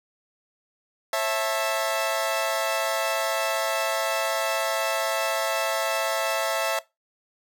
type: chord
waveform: sawtooth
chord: A major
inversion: first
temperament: equal with one note detuned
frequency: 543.3 / 659.3 / 880 Hz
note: C#5 / E5 / A5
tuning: -35 / 0 / 0 cents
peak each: -25 / -21 / -27 dBFS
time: 1.13-6.79 s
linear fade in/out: 2 ms
effects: noise-tail reverb RT60 0.2 s tail -19 dB re dry